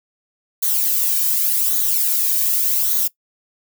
violet noise with flanger, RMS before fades -18 dBFS, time 0.62-3.08 s, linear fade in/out 10 ms, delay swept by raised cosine 0.38 to 1.48 ms, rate 0.86 Hz, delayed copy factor -0.6, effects noise-tail reverb RT60 0.1 s tail -20 dB re dry

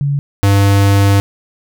sine / square tone pair in turn, 141.8 / 99.58 Hz, C#3 / G2, +40 / +28 cents, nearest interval tritone, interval 612 cents, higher first, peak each -12 / -8 dBFS, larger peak second, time 0.01-0.19 / 0.43-1.2 s, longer second, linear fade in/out 0 ms, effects none

